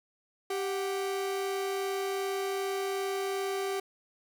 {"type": "tone pair together", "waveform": "45% pulse", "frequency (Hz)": [391.3, 740], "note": ["G4", "F#5"], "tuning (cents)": [-3, 0], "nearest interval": "major seventh", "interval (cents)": 1103, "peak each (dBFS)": [-31, -38], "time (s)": [0.5, 3.8], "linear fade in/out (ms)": 5, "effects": []}